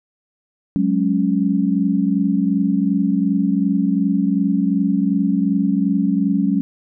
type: chord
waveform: sine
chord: F# suspended second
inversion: none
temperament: equal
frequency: 185 / 207.7 / 277.2 Hz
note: F#3 / G#3 / C#4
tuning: 0 / 0 / 0 cents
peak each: -19 dBFS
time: 0.76-6.61 s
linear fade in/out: 0 ms
effects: none